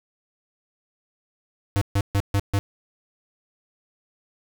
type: tone bursts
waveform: square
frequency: 100 Hz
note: G2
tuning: 35 cents sharp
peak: -19 dBFS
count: 5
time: 1.76-2.59 s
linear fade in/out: 0 ms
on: 54 ms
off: 140 ms
effects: none